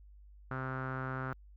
sawtooth tone with low-pass filter, 130.81 Hz, C3, in tune, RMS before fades -38 dBFS, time 0.51-1.33 s, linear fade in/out 0 ms, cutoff 1400 Hz, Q 5.9, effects added 50 Hz sine -53 dBFS peak until 1.56 s

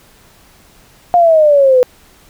sine exponential sweep, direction down, 713 to 493.9 Hz, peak -5 dBFS, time 1.14-1.83 s, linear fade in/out 0 ms, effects pink hiss -46 dBFS RMS until 2.29 s

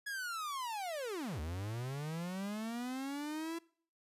45% pulse linear two-way sweep, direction down then up, 1692 to 72.8 to 337.3 Hz, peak -38 dBFS, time 0.06-3.59 s, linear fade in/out 10 ms, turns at 1.4 s, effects noise-tail reverb RT60 0.5 s tail -22 dB re dry + resampled to 32000 Hz

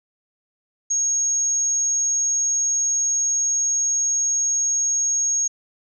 sine tone, 6560 Hz, G#8, 22 cents flat, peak -18 dBFS, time 0.9-5.48 s, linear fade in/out 10 ms, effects none

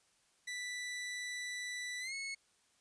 sawtooth tone with pitch glide, 1975.5 to 2192 Hz, B6 to C#7, 0 to -20 cents, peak -36 dBFS, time 0.47-2.35 s, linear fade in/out 10 ms, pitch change +180 cents, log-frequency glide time 2-2.14 s, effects white hiss -72 dBFS RMS until 2.8 s + resampled to 22050 Hz

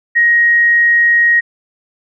sine tone, 1882 Hz, A#6, 16 cents sharp, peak -7 dBFS, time 0.15-1.41 s, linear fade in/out 20 ms, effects none

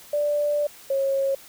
sine tone pair in turn, 587.3 / 545.1 Hz, D5 / C#5, 0 / -29 cents, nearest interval minor second, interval 129 cents, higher first, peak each -20 dBFS, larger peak neither, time 0.13-0.67 / 0.9-1.35 s, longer first, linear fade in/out 5 ms, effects white hiss -47 dBFS RMS until 1.48 s

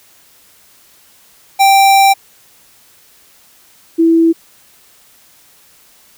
square / sine tone pair in turn, 784 / 329.6 Hz, G5 / E4, 0 / 0 cents, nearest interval octave + minor third, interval 1500 cents, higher first, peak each -6 dBFS, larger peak neither, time 1.59-2.14 / 3.98-4.33 s, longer first, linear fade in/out 20 ms, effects white hiss -47 dBFS RMS until 6.17 s

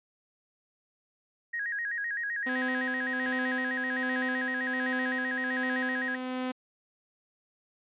sine tone with vibrato, 1760 Hz, A6, in tune, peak -30 dBFS, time 1.53-6.16 s, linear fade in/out 10 ms, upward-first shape square, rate 7.8 Hz, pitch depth 110 cents each way
sawtooth tone with tremolo, 255.1 Hz, C4, 44 cents flat, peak -26 dBFS, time 2.46-6.52 s, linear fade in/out 10 ms, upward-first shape sine, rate 1.3 Hz, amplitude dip 40%
white noise with exponential decay, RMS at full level -38 dBFS, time 3.25-3.6 s, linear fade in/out 5 ms, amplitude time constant 75 ms
effects resampled to 8000 Hz

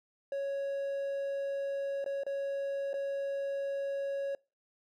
triangle tone with dropouts, 554.4 Hz, C#5, in tune, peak -30 dBFS, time 0.32-4.35 s, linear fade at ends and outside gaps 2 ms, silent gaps 2.043-2.061 / 2.235-2.265 / 2.932-2.94 s, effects noise-tail reverb RT60 0.3 s tail -25 dB re dry

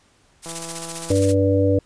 blue noise with tremolo, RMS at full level -26 dBFS, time 0.42-1.35 s, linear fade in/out 50 ms, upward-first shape square, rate 15 Hz, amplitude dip 50%
click train, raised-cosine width 1 ms, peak -23 dBFS, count 110, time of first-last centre 0.46-1.117 s, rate 166 Hz
harmonic tone, 97.5 Hz, G2, 9 cents flat, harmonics 1 / 3 / 5 / 6, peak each -19 / -20 / -19 / -24 dBFS, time 1.1-1.79 s, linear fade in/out 5 ms
effects pink hiss -58 dBFS RMS until 1.85 s + resampled to 22050 Hz

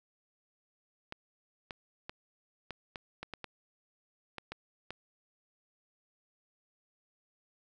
clicks, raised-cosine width 0.3 ms, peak -24 dBFS, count 11, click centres 1.124 / 1.708 / 2.095 / 2.707 / 2.958 / 3.23 / 3.337 / 3.443 / 4.383 / 4.52 / 4.906 s, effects none

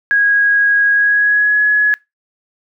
sine tone with pitch glide, 1648 to 1688.5 Hz, G#6 to G#6, -14 to +28 cents, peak -9 dBFS, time 0.11-1.94 s, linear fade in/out 0 ms, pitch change +42 cents, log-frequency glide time 0.9-1.62 s, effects noise-tail reverb RT60 0.2 s tail -24 dB re dry

